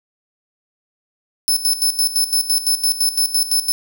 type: tone with tremolo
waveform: 20% pulse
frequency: 5260 Hz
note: E8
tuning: 5 cents flat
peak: -8 dBFS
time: 1.48-3.72 s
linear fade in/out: 0 ms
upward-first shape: square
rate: 5.9 Hz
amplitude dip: 75%
effects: none